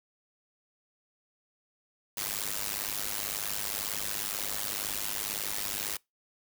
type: noise with amplitude modulation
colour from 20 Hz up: white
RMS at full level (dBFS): -30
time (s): 2.17-5.97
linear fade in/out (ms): 5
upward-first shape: sine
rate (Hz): 102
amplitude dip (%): 95
effects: noise-tail reverb RT60 0.2 s tail -25 dB re dry